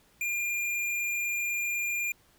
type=tone; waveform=square; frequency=2404 Hz; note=D7; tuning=40 cents sharp; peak=-29 dBFS; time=0.21-2.12 s; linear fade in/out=2 ms; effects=pink hiss -63 dBFS RMS until 2.38 s